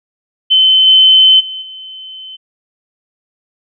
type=tone with level steps; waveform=sine; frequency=3062 Hz; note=G7; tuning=41 cents flat; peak=-5 / -3 / -21 / -27 dBFS; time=0.5-2.37 s; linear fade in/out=20 ms; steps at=0.86 / 1.39 / 1.61 s; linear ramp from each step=20 ms; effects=none